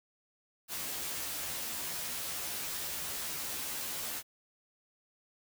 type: noise with comb filter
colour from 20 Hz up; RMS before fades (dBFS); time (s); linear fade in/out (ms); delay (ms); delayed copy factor
white; -38; 0.68-4.23; 50; 13; +0.8
effects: none